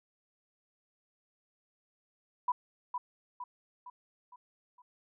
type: tone with echo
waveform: sine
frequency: 987 Hz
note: B5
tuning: 1 cent flat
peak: -26 dBFS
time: 2.48-2.52 s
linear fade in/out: 5 ms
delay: 460 ms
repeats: 5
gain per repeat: -6 dB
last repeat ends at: 4.82 s
effects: none